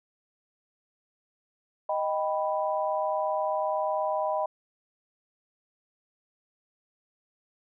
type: chord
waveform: sine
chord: Eb augmented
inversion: none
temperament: equal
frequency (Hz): 622.3 / 784 / 987.8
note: Eb5 / G5 / B5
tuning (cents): 0 / 0 / 0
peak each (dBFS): -28 / -31 / -31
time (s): 1.89-4.46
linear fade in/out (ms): 5
effects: none